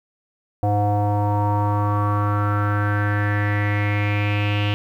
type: tone with low-pass filter sweep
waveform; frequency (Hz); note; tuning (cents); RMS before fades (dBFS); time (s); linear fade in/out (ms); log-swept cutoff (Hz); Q
square; 103.2; G#2; -10; -20; 0.63-4.74; 0; 690 to 2900; 5.8
effects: 9-bit